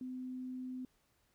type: tone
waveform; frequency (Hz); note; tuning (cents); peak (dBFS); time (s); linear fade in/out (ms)
sine; 255.2; C4; -43; -40; 0.01-0.85; 2
effects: pink hiss -75 dBFS RMS until 1.34 s